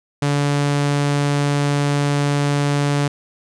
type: tone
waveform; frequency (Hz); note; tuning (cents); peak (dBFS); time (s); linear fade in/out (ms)
sawtooth; 143.7; D3; -37; -12; 0.22-3.08; 5
effects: resampled to 22050 Hz + 9-bit